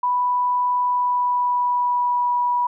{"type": "tone with pitch glide", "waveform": "sine", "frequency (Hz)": [987.8, 975.3], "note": ["B5", "B5"], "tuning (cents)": [0, -22], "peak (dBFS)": -17, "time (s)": [0.03, 2.67], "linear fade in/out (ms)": 5, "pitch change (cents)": -22, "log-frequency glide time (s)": [0.83, 2.31], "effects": []}